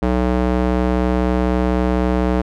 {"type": "tone with band-pass filter", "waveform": "square", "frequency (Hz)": 62, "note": "B1", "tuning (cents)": 7, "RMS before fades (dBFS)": -17, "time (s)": [0.02, 2.42], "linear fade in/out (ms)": 10, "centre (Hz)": 430, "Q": 0.61, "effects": []}